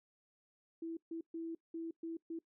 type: tone bursts at uneven times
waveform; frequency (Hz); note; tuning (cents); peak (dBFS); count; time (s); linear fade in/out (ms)
sine; 329.6; E4; 0; -39; 6; 0.82-0.97 / 1.11-1.21 / 1.34-1.55 / 1.74-1.91 / 2.03-2.17 / 2.3-2.39; 5
effects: noise-tail reverb RT60 0.1 s tail -21 dB re dry